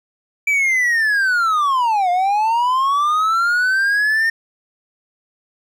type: linear two-way sweep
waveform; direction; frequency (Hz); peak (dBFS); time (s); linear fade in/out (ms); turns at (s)
triangle; down then up; 2332 to 698.5 to 1830; -12; 0.47-4.3; 5; 2.1
effects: none